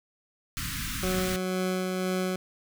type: band-stop noise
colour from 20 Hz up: pink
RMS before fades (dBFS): -33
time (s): 0.57-1.36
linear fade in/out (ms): 0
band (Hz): 270 to 1200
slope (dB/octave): 48
type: tone with tremolo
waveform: 20% pulse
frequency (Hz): 185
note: F#3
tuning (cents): 0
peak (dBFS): -21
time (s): 1.03-2.36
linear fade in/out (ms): 2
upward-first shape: sine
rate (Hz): 2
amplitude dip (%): 25
effects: none